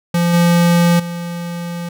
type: tone with level steps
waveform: square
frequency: 172.2 Hz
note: F3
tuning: 24 cents flat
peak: -13 / -10 / -23 dBFS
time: 0.14-1.89 s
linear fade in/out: 5 ms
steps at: 0.33 / 0.99 s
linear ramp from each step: 10 ms
effects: none